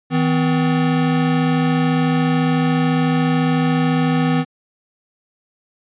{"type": "tone pair together", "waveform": "square", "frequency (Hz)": [160, 254], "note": ["D#3", "B3"], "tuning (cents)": [49, 49], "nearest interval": "minor sixth", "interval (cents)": 800, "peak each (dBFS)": -18, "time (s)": [0.1, 4.45], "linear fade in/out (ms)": 50, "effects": ["resampled to 8000 Hz"]}